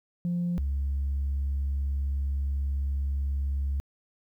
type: tone pair in turn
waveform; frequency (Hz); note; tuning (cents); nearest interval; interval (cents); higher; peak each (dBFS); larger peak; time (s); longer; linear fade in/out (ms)
sine; 174.61 / 69.29; F3 / C#2; 0 / 0; octave + major third; 1600; first; -24; neither; 0.25-0.58 / 0.58-3.8; second; 0
effects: tanh soft clip ceiling -23 dBFS + 11-bit